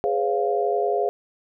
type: chord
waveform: sine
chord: C# dominant seventh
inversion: second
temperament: equal with one note detuned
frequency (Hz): 415.3 / 503.4 / 554.4 / 698.5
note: G#4 / B4 / C#5 / E#5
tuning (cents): 0 / +33 / 0 / 0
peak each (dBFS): -23 / -28 / -29 / -24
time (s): 0.04-1.09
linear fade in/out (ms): 0
effects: none